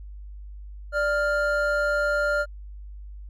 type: tone pair together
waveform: triangle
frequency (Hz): 588.6 / 1400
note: D5 / F6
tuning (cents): +4 / +4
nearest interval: octave + minor third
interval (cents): 1500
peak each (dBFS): -22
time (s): 0.92-2.46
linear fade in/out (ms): 50
effects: added 50 Hz sine -37 dBFS peak until 3.29 s